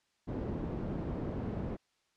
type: low-pass noise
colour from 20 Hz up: white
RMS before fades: -37 dBFS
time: 0.27-1.77 s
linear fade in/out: 20 ms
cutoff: 310 Hz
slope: 12 dB/octave
effects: white hiss -75 dBFS RMS until 2.16 s + low-pass 6000 Hz 12 dB/octave